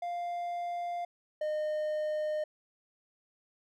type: tone pair in turn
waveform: triangle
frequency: 698.5 / 611.1 Hz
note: F5 / D#5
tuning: 0 / -31 cents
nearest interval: major second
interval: 231 cents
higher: first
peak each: -31 / -28 dBFS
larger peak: second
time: 0.02-1.05 / 1.41-2.44 s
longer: neither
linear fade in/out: 5 ms
effects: none